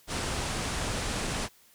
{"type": "low-pass noise", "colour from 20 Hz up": "pink", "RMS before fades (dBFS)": -32, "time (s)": [0.07, 1.49], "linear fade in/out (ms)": 50, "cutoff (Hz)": 10000, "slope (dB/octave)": 48, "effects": ["white hiss -60 dBFS RMS until 1.74 s"]}